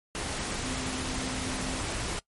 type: tone in noise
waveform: sine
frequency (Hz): 258.4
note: C4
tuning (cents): -21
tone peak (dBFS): -36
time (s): 0.64-1.8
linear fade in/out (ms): 0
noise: pink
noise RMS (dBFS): -33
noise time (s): 0.15-2.19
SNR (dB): -6
effects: noise-tail reverb RT60 0.1 s tail -21 dB re dry + MP3 48 kbps